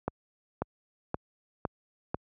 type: accelerating click train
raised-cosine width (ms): 1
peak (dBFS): -15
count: 5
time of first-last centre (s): 0.08-2.145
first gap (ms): 540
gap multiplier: 0.97
effects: high-pass 60 Hz 12 dB/octave